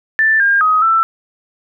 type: tone with pitch steps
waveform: sine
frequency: 1767 / 1610 / 1260 / 1331 Hz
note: A6 / G6 / D#6 / E6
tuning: +7 / +46 / +21 / +16 cents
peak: -9 dBFS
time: 0.19-1.03 s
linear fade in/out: 0 ms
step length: 210 ms
effects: none